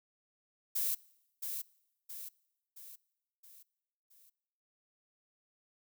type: noise with echo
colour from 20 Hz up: violet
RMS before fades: -33 dBFS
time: 0.75-0.95 s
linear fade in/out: 10 ms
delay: 670 ms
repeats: 5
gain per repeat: -6 dB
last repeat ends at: 4.3 s
effects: noise-tail reverb RT60 1.0 s tail -24 dB re dry